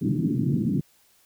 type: band-pass noise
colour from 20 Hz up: pink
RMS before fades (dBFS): -24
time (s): 0.01-0.81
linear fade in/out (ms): 10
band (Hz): 120 to 320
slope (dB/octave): 48
effects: white hiss -61 dBFS RMS until 1.25 s